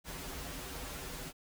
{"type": "noise with comb filter", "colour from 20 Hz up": "pink", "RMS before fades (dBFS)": -43, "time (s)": [0.04, 1.33], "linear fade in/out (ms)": 50, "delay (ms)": 9.2, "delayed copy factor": -0.9, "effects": []}